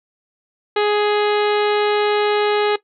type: harmonic tone with a mistuned harmonic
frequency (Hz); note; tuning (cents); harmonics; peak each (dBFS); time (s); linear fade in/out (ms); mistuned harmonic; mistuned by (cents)
416.8; G#4; +6; 1 / 2 / 3 / 4 / 5 / 6 / 7 / 8 / 9 / 10; -16 / -22 / -26 / -28 / -30 / -32 / -33 / -34 / -35 / -36; 0.76-2.76; 5; 9; +26
effects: noise-tail reverb RT60 0.1 s tail -17 dB re dry